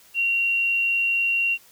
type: tone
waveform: sine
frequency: 2752 Hz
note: F7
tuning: 26 cents flat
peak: -19 dBFS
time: 0.14-1.58 s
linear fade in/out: 50 ms
effects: white hiss -53 dBFS RMS until 1.71 s